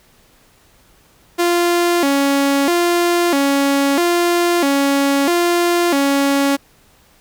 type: tone with vibrato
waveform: sawtooth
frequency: 311.1 Hz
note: D#4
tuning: in tune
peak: -9 dBFS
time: 1.38-6.57 s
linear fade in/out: 20 ms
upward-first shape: square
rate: 0.77 Hz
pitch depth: 190 cents each way
effects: pink hiss -52 dBFS RMS until 7.2 s